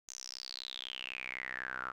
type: tone with band-pass filter sweep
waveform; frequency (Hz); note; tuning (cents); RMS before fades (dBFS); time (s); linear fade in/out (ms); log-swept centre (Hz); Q
sawtooth; 64; C2; -38; -43; 0.08-1.92; 10; 6500 to 1300; 9.5
effects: none